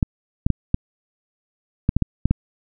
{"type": "clicks", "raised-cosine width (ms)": 5, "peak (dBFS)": -4, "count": 9, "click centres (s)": [0.028, 0.465, 0.503, 0.744, 1.891, 1.966, 2.023, 2.256, 2.31], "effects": []}